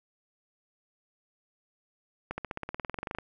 accelerating click train, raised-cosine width 0.5 ms, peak -19 dBFS, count 18, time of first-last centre 2.31-3.186 s, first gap 70 ms, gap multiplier 0.96, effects none

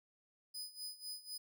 sawtooth tone with tremolo, 4995 Hz, D#8, 6 cents sharp, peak -39 dBFS, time 0.54-1.38 s, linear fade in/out 10 ms, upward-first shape sine, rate 4 Hz, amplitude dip 85%, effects none

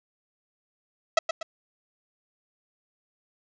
sawtooth tone with echo, 651 Hz, E5, 22 cents flat, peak -12 dBFS, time 1.17-1.19 s, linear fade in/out 5 ms, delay 120 ms, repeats 2, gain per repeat -8 dB, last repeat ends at 1.43 s, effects resampled to 16000 Hz + 8-bit

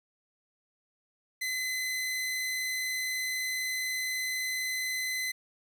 sawtooth tone, 2031 Hz, B6, 48 cents sharp, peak -27 dBFS, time 1.41-5.32 s, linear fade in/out 10 ms, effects 11-bit

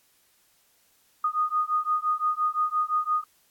sine beating tone pair, 1233 / 1238.8 Hz, D#6 / D#6, -16 / -8 cents, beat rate 5.8 Hz, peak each -26 dBFS, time 1.24-3.24 s, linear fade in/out 5 ms, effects white hiss -64 dBFS RMS until 3.5 s + AAC 64 kbps

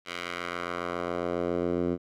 10% pulse tone with band-pass filter sweep, 87.31 Hz, F2, in tune, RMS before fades -31 dBFS, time 0.05-1.98 s, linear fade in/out 50 ms, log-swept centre 2700 to 290 Hz, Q 1.1, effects none

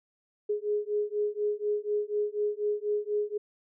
sine beating tone pair, 415.3 / 419.4 Hz, G#4 / G#4, 0 / +17 cents, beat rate 4.1 Hz, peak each -30 dBFS, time 0.49-3.38 s, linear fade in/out 10 ms, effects none

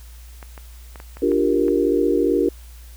clicks, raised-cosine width 0.5 ms, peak -23 dBFS, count 7, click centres 0.428 / 0.578 / 0.958 / 1.001 / 1.17 / 1.318 / 1.682 s
sine chord, G minor seventh, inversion second, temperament equal, 293.7 / 349.2 / 392 / 466.2 Hz, D4 / F4 / G4 / Bb4, 0 / 0 / 0 / 0 cents, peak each -21 dBFS, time 1.22-2.49 s, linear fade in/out 5 ms
effects added 59 Hz sine -38 dBFS peak until 2.96 s + white hiss -50 dBFS RMS until 2.96 s

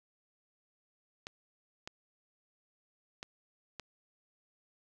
clicks, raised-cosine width 0.2 ms, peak -24 dBFS, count 4, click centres 1.269 / 1.875 / 3.229 / 3.797 s, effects none

